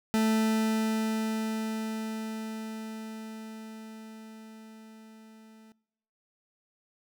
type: tone with level ramp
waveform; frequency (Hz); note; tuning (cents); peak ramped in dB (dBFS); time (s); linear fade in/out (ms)
40% pulse; 220; A3; 0; -22 to -52; 0.14-5.72; 0
effects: noise-tail reverb RT60 0.8 s tail -23 dB re dry